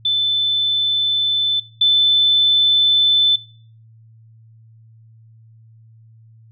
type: tone pair in turn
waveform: sine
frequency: 3520 / 3520 Hz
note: A7 / A7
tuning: 0 / 0 cents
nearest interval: unison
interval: 0 cents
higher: neither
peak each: -14 / -10 dBFS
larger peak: second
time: 0.05-1.6 / 1.81-3.36 s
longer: neither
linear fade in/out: 5 ms
effects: noise-tail reverb RT60 0.5 s tail -22 dB re dry + added 112 Hz sine -44 dBFS peak until 6.51 s